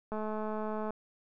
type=click train; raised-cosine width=1 ms; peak=-24 dBFS; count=170; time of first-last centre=0.12-0.906 s; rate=215 Hz; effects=none